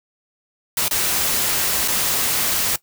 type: noise with dropouts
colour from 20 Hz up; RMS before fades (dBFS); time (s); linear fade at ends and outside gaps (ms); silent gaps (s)
white; -20; 0.77-2.76; 2; 0.882-0.91 / 1.878-1.882
effects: noise-tail reverb RT60 0.1 s tail -18 dB re dry

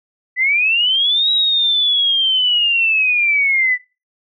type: linear two-way sweep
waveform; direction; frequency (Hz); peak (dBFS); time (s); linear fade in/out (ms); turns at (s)
sine; up then down; 1966 to 3863 to 1966; -12; 0.36-3.78; 50; 1.31
effects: noise-tail reverb RT60 0.3 s tail -23 dB re dry

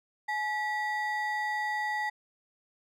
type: ring-modulated tone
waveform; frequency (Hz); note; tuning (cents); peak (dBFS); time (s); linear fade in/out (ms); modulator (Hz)
triangle; 1396.9; F6; 0; -24; 0.28-2.1; 10; 548
effects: none

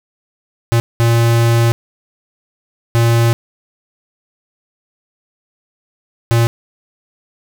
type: tone bursts at uneven times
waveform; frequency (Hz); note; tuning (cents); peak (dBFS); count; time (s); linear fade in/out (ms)
square; 116.54; A#2; 0; -10; 4; 0.72-0.8 / 1-1.72 / 2.95-3.33 / 6.31-6.47; 0
effects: none

